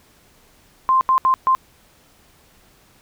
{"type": "tone bursts at uneven times", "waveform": "sine", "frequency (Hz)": 1046.5, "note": "C6", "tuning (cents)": 0, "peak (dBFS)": -12, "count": 4, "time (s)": [[0.89, 1.01], [1.09, 1.18], [1.25, 1.34], [1.47, 1.55]], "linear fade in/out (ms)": 0, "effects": ["pink hiss -54 dBFS RMS until 3.01 s"]}